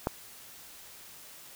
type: click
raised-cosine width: 1 ms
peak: -13 dBFS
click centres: 0.071 s
effects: white hiss -50 dBFS RMS until 1.55 s

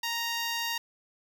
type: tone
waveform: 10% pulse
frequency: 932.3 Hz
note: A#5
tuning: in tune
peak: -21 dBFS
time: 0.03-0.78 s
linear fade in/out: 5 ms
effects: 9-bit

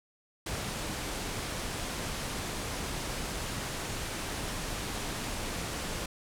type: low-pass noise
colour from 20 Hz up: pink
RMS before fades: -36 dBFS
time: 0.46-6.06 s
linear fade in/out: 5 ms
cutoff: 11000 Hz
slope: 24 dB/octave
effects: none

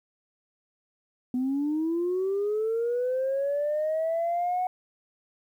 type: linear sweep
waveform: sine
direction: up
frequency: 246.9 to 740 Hz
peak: -23 dBFS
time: 1.34-4.67 s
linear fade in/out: 2 ms
effects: tanh soft clip ceiling -21 dBFS + 10-bit

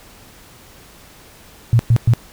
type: tone bursts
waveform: sine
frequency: 116.54 Hz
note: A#2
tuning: in tune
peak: -8 dBFS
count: 3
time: 1.73-2.136 s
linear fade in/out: 0 ms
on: 62 ms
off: 110 ms
effects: pink hiss -44 dBFS RMS until 2.32 s

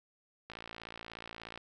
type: click train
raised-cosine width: 0.3 ms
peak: -28 dBFS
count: 62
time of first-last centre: 0.5-1.576 s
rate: 56.7 Hz
effects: none

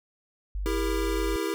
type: tone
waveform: sine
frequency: 48.62 Hz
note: G1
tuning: 13 cents flat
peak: -28 dBFS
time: 0.55-1.36 s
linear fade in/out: 0 ms
type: chord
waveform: square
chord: E diminished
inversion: none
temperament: equal with one note detuned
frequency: 329.6 / 399.8 / 466.2 Hz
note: E4 / G4 / Bb4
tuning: 0 / +34 / 0 cents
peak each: -31 / -31 / -35 dBFS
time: 0.66-1.54 s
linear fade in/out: 0 ms
effects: none

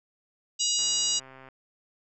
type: harmonic tone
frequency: 960 Hz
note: B5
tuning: 49 cents flat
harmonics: 3 / 4 / 5 / 6 / 7 / 8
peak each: -31 / -31 / -31 / -31 / -31 / -31 dBFS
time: 0.59-1.2 s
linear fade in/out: 20 ms
type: click train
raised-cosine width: 0.5 ms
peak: -33 dBFS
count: 93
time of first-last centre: 0.79-1.487 s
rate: 132 Hz
effects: none

